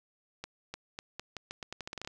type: accelerating click train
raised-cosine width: 0.2 ms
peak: -22 dBFS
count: 15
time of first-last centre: 0.44-2.075 s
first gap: 300 ms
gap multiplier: 0.83
effects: none